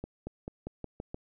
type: accelerating click train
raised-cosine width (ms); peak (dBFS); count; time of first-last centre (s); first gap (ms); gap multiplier
2; -24; 7; 0.04-1.144; 230; 0.91
effects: none